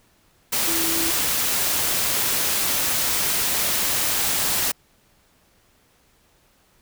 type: tone in noise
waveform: sine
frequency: 329.6 Hz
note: E4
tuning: in tune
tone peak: -28 dBFS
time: 0.67-1.11 s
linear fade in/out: 10 ms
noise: white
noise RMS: -22 dBFS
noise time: 0.52-4.72 s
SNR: -9 dB
effects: pink hiss -60 dBFS RMS until 6.81 s